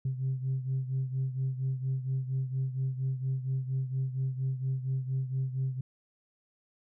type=beating tone pair; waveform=sine; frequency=130.81 / 135.11 Hz; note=C3 / C#3; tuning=0 / -44 cents; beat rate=4.3 Hz; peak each=-29 / -34 dBFS; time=0.05-5.81 s; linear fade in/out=5 ms; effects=tanh soft clip ceiling -24 dBFS